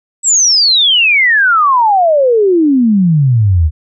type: exponential sweep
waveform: sine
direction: down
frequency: 7902 to 73.42 Hz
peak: -6 dBFS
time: 0.23-3.71 s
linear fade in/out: 50 ms
effects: none